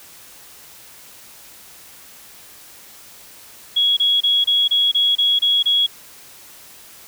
sine tone bursts, 3333 Hz, G#7, 5 cents sharp, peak -13 dBFS, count 9, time 3.76-5.866 s, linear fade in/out 10 ms, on 210 ms, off 27 ms, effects white hiss -43 dBFS RMS until 7.07 s

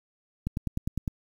click train, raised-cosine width 5 ms, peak -16 dBFS, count 7, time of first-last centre 0.47-1.078 s, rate 9.87 Hz, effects 8-bit

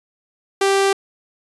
sawtooth tone, 392 Hz, G4, in tune, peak -10 dBFS, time 0.61-0.93 s, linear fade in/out 5 ms, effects resampled to 24000 Hz

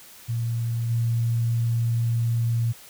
sine tone with level steps, 116.54 Hz, A#2, in tune, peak -23 / -20 dBFS, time 0.28-2.73 s, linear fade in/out 20 ms, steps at 0.89 s, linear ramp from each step 20 ms, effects white hiss -47 dBFS RMS until 2.89 s

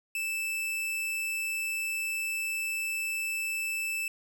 45% pulse tone, 2637 Hz, E7, in tune, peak -30 dBFS, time 0.15-4.08 s, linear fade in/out 2 ms, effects none

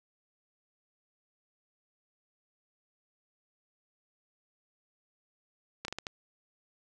slowing click train, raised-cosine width 0.2 ms, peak -19 dBFS, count 5, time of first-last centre 5.85-6.068 s, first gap 32 ms, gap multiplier 1.37, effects none

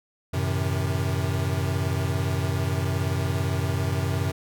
square chord, F# diminished seventh, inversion none, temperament equal with one note detuned, 92.5 / 110 / 130.81 / 158.1 Hz, F#2 / A2 / C3 / Eb3, 0 / 0 / 0 / +28 cents, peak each -27 / -33 / -29 / -33 dBFS, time 0.33-4.32 s, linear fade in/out 10 ms, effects none

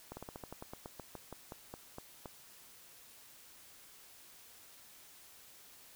slowing click train, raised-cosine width 1 ms, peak -30 dBFS, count 17, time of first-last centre 0.12-2.258 s, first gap 50 ms, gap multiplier 1.12, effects white hiss -58 dBFS RMS until 5.95 s

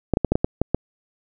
clicks, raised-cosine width 2 ms, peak -4 dBFS, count 8, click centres 0.137 / 0.171 / 0.247 / 0.32 / 0.355 / 0.445 / 0.616 / 0.746 s, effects none

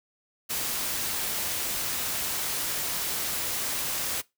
white noise, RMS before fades -30 dBFS, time 0.49-4.22 s, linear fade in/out 20 ms, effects noise-tail reverb RT60 0.2 s tail -21 dB re dry

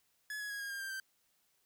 45% pulse tone with pitch steps, 1702 / 1677.6 / 1653.5 / 1629.8 / 1606.5 / 1583.4 / 1560.7 Hz, G#6 / G#6 / G#6 / G#6 / G6 / G6 / G6, +42 / +17 / -8 / -33 / +42 / +17 / -8 cents, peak -39 dBFS, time 0.3-1 s, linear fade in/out 2 ms, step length 100 ms, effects white hiss -75 dBFS RMS until 1.65 s

